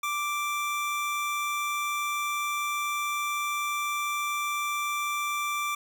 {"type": "tone", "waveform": "25% pulse", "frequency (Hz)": 1174.7, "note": "D6", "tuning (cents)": 0, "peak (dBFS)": -24, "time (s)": [0.03, 5.75], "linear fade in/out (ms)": 5, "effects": []}